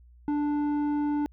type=tone with low-pass filter; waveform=square; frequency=293.7 Hz; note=D4; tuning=in tune; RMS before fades=-27 dBFS; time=0.28-1.26 s; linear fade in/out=0 ms; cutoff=810 Hz; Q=0.96; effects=added 60 Hz sine -51 dBFS peak until 1.32 s

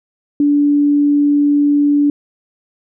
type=tone; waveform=sine; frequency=289.7 Hz; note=D4; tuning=24 cents flat; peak=-9 dBFS; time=0.4-2.1 s; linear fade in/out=2 ms; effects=none

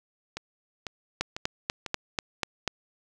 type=two click trains; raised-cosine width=0.2 ms; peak=-9 / -17 dBFS; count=7 / 4; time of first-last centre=1.21-2.677 / 0.37-1.863 s; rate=4.09 / 2.01 Hz; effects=none

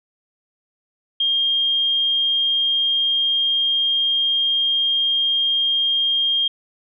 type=tone; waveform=sine; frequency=3218 Hz; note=G7; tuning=45 cents sharp; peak=-16 dBFS; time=1.2-6.48 s; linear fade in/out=5 ms; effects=none

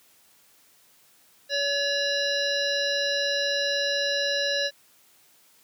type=harmonic tone; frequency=567 Hz; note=C#5; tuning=39 cents sharp; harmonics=1 / 3 / 5 / 7 / 9 / 10; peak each=-28 / -29 / -34 / -28 / -34 / -39 dBFS; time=1.49-4.71 s; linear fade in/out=50 ms; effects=white hiss -59 dBFS RMS until 5.63 s + high-pass 100 Hz 12 dB/octave

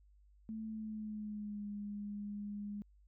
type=tone with pitch glide; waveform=sine; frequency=220 to 205.3 Hz; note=A3 to G#3; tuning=0 to -20 cents; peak=-40 dBFS; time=0.49-2.82 s; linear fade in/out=0 ms; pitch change=-120 cents; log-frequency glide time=0.65-1.66 s; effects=added 50 Hz sine -62 dBFS peak until 3.07 s

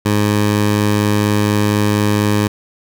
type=tone; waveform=15% pulse; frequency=104.2 Hz; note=G#2; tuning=6 cents sharp; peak=-6 dBFS; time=0.05-2.48 s; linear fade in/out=10 ms; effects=none

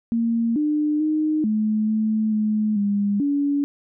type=tone with pitch steps; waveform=sine; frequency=230.8 / 300.2 / 308.4 / 215 / 217.4 / 213.8 / 202.7 / 284.9 Hz; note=A#3 / D4 / D#4 / A3 / A3 / A3 / G#3 / C#4; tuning=-17 / +38 / -15 / -40 / -21 / -49 / -42 / +48 cents; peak=-18 dBFS; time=0.12-3.64 s; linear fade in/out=0 ms; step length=440 ms; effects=none

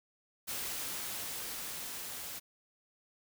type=noise with level ramp; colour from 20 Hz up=white; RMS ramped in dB=-38 to -43 dBFS; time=0.47-2.4 s; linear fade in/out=20 ms; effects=none

